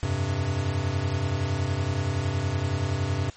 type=chord; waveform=square; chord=F suspended second; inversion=none; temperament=equal with one note detuned; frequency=87.31 / 98 / 131.19 Hz; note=F2 / G2 / C3; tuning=0 / 0 / +5 cents; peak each=-31 / -28 / -30 dBFS; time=0.03-3.3 s; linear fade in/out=0 ms; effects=white hiss -49 dBFS RMS until 3.36 s + MP3 32 kbps